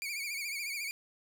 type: tone with vibrato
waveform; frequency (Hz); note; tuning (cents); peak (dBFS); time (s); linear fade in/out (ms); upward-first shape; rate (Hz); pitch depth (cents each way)
sawtooth; 2300; D7; -37; -32; 0.02-0.91; 0; sine; 14; 90
effects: none